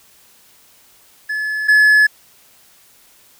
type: tone pair in turn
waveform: triangle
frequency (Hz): 1717 / 1710.9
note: A6 / A6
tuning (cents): -43 / -49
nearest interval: unison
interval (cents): 6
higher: first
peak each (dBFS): -17 / -6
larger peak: second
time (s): 1.29-1.68 / 1.68-2.07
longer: neither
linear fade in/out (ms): 10
effects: white hiss -50 dBFS RMS until 3.39 s